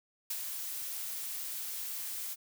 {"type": "noise with ADSR envelope", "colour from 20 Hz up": "blue", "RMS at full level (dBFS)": -34, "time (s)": [0.3, 2.36], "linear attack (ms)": 7, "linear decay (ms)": 47, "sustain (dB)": -5, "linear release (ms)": 36, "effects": []}